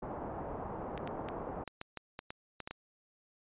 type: low-pass noise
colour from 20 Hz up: white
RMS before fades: -41 dBFS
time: 0.02-1.64 s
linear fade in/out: 10 ms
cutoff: 950 Hz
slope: 24 dB/octave
type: clicks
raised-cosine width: 0.3 ms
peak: -25 dBFS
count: 11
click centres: 0.977 / 1.075 / 1.287 / 1.677 / 1.814 / 1.973 / 2.191 / 2.305 / 2.603 / 2.675 / 2.71 s
effects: resampled to 8000 Hz